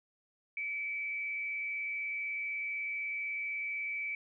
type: tone with frequency modulation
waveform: sine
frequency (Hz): 2298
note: D7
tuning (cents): -38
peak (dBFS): -34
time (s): 0.57-4.15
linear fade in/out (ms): 2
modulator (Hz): 112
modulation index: 0.46
effects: none

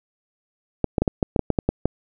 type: clicks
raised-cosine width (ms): 2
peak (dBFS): -5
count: 11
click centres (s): 0.843 / 0.982 / 1.02 / 1.078 / 1.228 / 1.362 / 1.393 / 1.503 / 1.588 / 1.69 / 1.856
effects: none

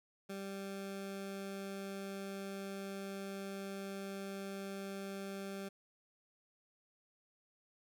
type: tone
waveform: 20% pulse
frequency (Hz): 196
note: G3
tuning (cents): 0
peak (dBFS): -37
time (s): 0.29-5.69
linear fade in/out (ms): 10
effects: none

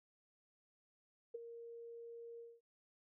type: tone with ADSR envelope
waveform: sine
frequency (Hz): 466.2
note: A#4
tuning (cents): 0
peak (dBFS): -39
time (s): 1.34-2.61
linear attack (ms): 10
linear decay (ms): 16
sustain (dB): -10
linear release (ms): 220
effects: none

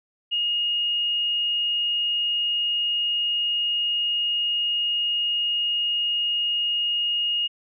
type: tone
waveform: sine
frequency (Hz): 2860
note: F7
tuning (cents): +41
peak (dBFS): -21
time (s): 0.31-7.48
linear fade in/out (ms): 20
effects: none

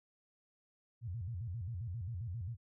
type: tone with vibrato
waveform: sine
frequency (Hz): 101.8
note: G#2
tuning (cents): -34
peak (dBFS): -38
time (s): 1.01-2.57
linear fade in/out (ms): 50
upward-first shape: square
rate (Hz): 7.5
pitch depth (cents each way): 250
effects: none

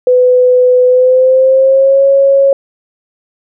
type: tone with pitch glide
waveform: sine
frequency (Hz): 501 to 549.5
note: B4 to C#5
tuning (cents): +25 to -15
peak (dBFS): -4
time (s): 0.07-2.53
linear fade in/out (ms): 2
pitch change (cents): +160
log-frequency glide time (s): 0.86-2.04
effects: none

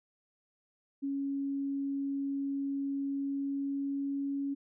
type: tone with pitch glide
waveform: sine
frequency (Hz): 277.2 to 278.8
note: C#4 to C#4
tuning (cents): 0 to +10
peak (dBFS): -31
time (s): 1.02-4.55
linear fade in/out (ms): 20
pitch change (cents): +10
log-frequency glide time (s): 3.04-4.39
effects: none

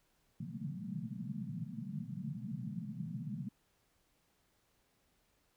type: band-pass noise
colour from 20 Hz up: white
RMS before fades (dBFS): -42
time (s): 0.4-3.49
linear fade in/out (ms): 5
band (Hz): 120 to 230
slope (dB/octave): 96
effects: pink hiss -75 dBFS RMS until 5.56 s

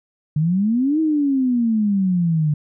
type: exponential two-way sweep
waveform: sine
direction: up then down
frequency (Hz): 146.83 to 321.8 to 146.83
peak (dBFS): -15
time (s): 0.36-2.54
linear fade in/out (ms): 5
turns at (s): 1
effects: none

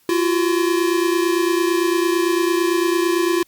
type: tone pair together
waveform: square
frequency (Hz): 341.1 / 370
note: F4 / F#4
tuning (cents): -41 / 0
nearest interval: minor second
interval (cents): 141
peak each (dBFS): -18 / -22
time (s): 0.09-3.43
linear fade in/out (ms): 2
effects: white hiss -58 dBFS RMS until 3.47 s + Opus 48 kbps

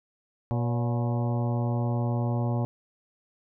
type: harmonic tone with a mistuned harmonic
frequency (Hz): 120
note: B2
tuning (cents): -49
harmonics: 1 / 2 / 3 / 4 / 5 / 6 / 7 / 8 / 9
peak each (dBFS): -25 / -32 / -38 / -41 / -37 / -40 / -40 / -45 / -47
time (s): 0.51-2.65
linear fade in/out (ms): 0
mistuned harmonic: 5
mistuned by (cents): -64
effects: none

